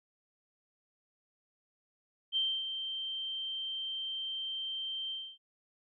sine tone with ADSR envelope, 3135 Hz, G7, 1 cent flat, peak -27 dBFS, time 2.32-5.38 s, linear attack 43 ms, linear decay 270 ms, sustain -8 dB, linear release 270 ms, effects none

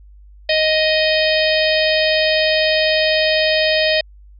harmonic tone, 624 Hz, D#5, 5 cents sharp, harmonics 1 / 3 / 4 / 5 / 6 / 7 / 8, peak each -16 / -21 / -22 / -23 / -24 / -24 / -25 dBFS, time 0.49-4.01 s, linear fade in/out 5 ms, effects added 50 Hz sine -40 dBFS peak until 4.39 s

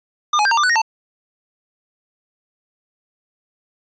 square tone with pitch steps, 1206 / 840 / 1582 / 922 / 1189 / 1489 / 1867 / 891 Hz, D6 / G#5 / G6 / A#5 / D6 / F#6 / A#6 / A5, +46 / +19 / +15 / -19 / +21 / +11 / +2 / +22 cents, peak -14 dBFS, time 0.33-0.818 s, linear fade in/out 5 ms, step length 61 ms, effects resampled to 16000 Hz

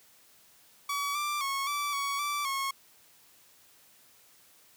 sawtooth tone with pitch steps, 1138 / 1179 / 1098 / 1160 / 1121 / 1164 / 1091 Hz, C#6 / D6 / C#6 / D6 / C#6 / D6 / C#6, +45 / +6 / -17 / -22 / +19 / -16 / -28 cents, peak -26 dBFS, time 0.89-2.71 s, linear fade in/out 5 ms, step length 260 ms, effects white hiss -60 dBFS RMS until 4.76 s + high-pass 60 Hz 12 dB/octave

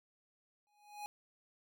square tone with exponential growth, 830.6 Hz, G#5, in tune, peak -40 dBFS, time 0.67-1.06 s, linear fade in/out 0 ms, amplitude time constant 84 ms, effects none

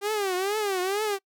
sawtooth tone with vibrato, 395.9 Hz, G4, 17 cents sharp, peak -21 dBFS, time 0.01-1.19 s, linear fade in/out 50 ms, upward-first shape triangle, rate 2.2 Hz, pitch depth 180 cents each way, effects noise-tail reverb RT60 0.1 s tail -25 dB re dry

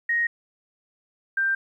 sine tone pair in turn, 1873 / 1575 Hz, A#6 / G6, +8 / +8 cents, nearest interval minor third, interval 300 cents, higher first, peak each -20 dBFS, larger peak neither, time 0.09-0.27 / 1.37-1.55 s, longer neither, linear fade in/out 5 ms, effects 10-bit

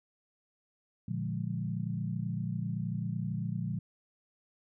sine chord, Bb dominant seventh, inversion none, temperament equal, 116.54 / 146.83 / 174.61 / 207.7 Hz, Bb2 / D3 / F3 / Ab3, 0 / 0 / 0 / 0 cents, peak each -36 / -38 / -36 / -40 dBFS, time 1.08-3.79 s, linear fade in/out 5 ms, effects none

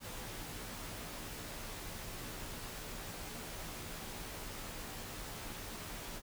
pink noise with comb filter, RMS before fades -45 dBFS, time 0-6.22 s, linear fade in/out 50 ms, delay 15 ms, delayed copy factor -0.55, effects none

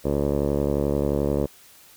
10% pulse tone with low-pass filter, 71.4 Hz, D2, 48 cents flat, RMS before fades -23 dBFS, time 0.04-1.47 s, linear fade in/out 20 ms, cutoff 580 Hz, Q 3.2, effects white hiss -51 dBFS RMS until 1.96 s

